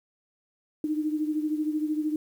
sine beating tone pair, 304.1 / 317.1 Hz, D#4 / D#4, -40 / +33 cents, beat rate 13 Hz, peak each -26 / -32 dBFS, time 0.84-2.16 s, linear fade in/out 2 ms, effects 9-bit

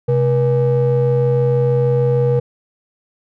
triangle ring-modulated tone, 174.61 Hz, F3, in tune, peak -7 dBFS, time 0.08-2.4 s, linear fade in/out 10 ms, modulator 306 Hz, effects none

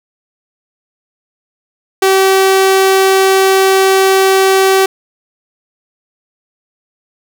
sawtooth tone, 383.8 Hz, G4, 37 cents flat, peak -3 dBFS, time 2.02-4.86 s, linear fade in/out 5 ms, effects none

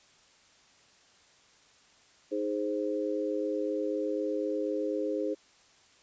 sine chord, Ab major, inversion second, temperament equal, 311.1 / 415.3 / 523.3 Hz, Eb4 / Ab4 / C5, 0 / 0 / 0 cents, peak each -33 dBFS, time 2.31-5.35 s, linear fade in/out 20 ms, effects white hiss -61 dBFS RMS until 6.02 s + resampled to 16000 Hz

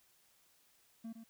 triangle tone with echo, 226.6 Hz, A#3, 49 cents flat, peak -40 dBFS, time 1.04-1.13 s, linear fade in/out 10 ms, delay 110 ms, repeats 1, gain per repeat -7 dB, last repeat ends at 1.24 s, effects white hiss -70 dBFS RMS until 1.29 s

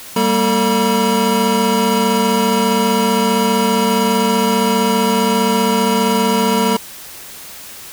square tone cluster, 196.9 / 232.1 / 448 / 963 Hz, G3 / A#3 / A4 / B5, +8 / -7 / +31 / -44 cents, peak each -19 dBFS, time 0.16-6.77 s, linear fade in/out 5 ms, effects white hiss -34 dBFS RMS until 7.92 s

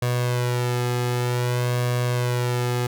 sawtooth tone with flanger, 122.7 Hz, B2, 11 cents flat, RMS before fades -23 dBFS, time 0.02-2.87 s, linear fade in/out 5 ms, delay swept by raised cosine 1.8 to 2.38 ms, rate 0.53 Hz, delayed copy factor +0.8, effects none

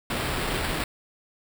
pink noise with sample-and-hold, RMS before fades -28 dBFS, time 0.1-0.84 s, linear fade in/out 2 ms, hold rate 6300 Hz, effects none

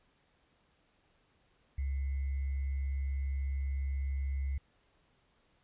sine tone with sample-and-hold, 68.2 Hz, C#2, 28 cents flat, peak -31 dBFS, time 1.78-4.58 s, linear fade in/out 5 ms, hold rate 2100 Hz, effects pink hiss -71 dBFS RMS until 5.63 s + resampled to 8000 Hz

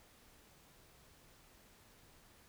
silence, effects pink hiss -64 dBFS RMS until 2.48 s

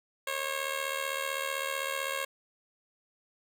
10% pulse tone with amplitude modulation, 543 Hz, C#5, 36 cents flat, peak -20 dBFS, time 0.27-2.25 s, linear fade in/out 5 ms, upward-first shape sine, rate 75.7 Hz, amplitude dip 70%, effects none

